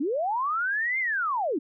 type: linear two-way sweep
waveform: sine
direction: up then down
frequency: 251 to 2137 to 251 Hz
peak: -24 dBFS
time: 0-1.59 s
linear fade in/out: 10 ms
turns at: 0.99 s
effects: none